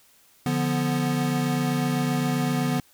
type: chord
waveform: square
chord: B diminished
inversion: first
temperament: equal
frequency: 146.83 / 174.61 / 246.9 Hz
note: D3 / F3 / B3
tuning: 0 / 0 / 0 cents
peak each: -27 / -30 / -26 dBFS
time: 0.46-2.8 s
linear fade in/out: 2 ms
effects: white hiss -58 dBFS RMS until 2.93 s